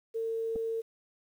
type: tone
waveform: sine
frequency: 452.5 Hz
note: A4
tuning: 48 cents sharp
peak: -30 dBFS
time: 0.14-0.82 s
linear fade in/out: 20 ms
type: clicks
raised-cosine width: 2 ms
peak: -29 dBFS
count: 2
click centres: 0.557 / 0.561 s
effects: 10-bit